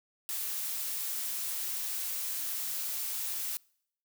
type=noise; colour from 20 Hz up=blue; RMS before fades=-35 dBFS; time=0.29-3.57 s; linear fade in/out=0 ms; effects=noise-tail reverb RT60 0.7 s tail -26 dB re dry